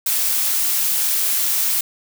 blue noise, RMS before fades -19 dBFS, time 0.06-1.81 s, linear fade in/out 5 ms, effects none

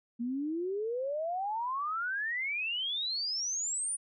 sine exponential sweep, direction up, 230 to 9670 Hz, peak -31 dBFS, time 0.19-3.97 s, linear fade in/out 20 ms, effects none

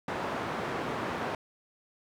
white band-pass noise, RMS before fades -34 dBFS, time 0.08-1.35 s, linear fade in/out 2 ms, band 110 to 1100 Hz, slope 12 dB/octave, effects none

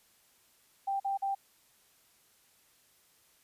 sine tone bursts, 787 Hz, G5, 7 cents sharp, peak -29 dBFS, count 3, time 0.87-1.35 s, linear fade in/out 10 ms, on 130 ms, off 45 ms, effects white hiss -66 dBFS RMS until 3.43 s + resampled to 32000 Hz

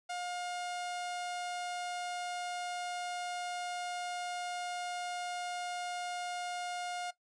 sawtooth tone, 712 Hz, F5, 33 cents sharp, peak -33 dBFS, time 0.09-7.11 s, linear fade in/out 10 ms, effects noise-tail reverb RT60 0.1 s tail -17 dB re dry + resampled to 22050 Hz

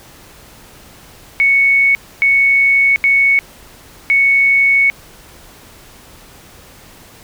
sine tone bursts at uneven times, 2217 Hz, C#7, in tune, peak -8 dBFS, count 4, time 1.4-1.95 / 2.22-2.96 / 3.04-3.39 / 4.1-4.9 s, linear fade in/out 0 ms, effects pink hiss -41 dBFS RMS until 7.23 s

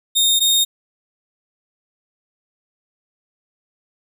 sawtooth tone pair in turn, 3680 / 3693 Hz, A#7 / A#7, -23 / -17 cents, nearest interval unison, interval 6 cents, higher second, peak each -10 dBFS, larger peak neither, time 0.15-0.4 / 0.4-0.65 s, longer neither, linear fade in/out 20 ms, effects none

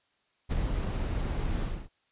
brown noise with ADSR envelope, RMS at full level -25 dBFS, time 0.49-1.89 s, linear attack 36 ms, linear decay 7 ms, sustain -5 dB, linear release 260 ms, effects white hiss -72 dBFS RMS until 2.11 s + resampled to 8000 Hz

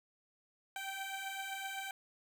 15% pulse beating tone pair, 772 / 779.8 Hz, G5 / G5, -27 / -9 cents, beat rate 7.8 Hz, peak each -39 / -35 dBFS, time 0.76-1.91 s, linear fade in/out 2 ms, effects none

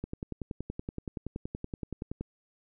click train, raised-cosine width 3 ms, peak -22 dBFS, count 24, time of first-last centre 0.04-2.21 s, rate 10.6 Hz, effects none

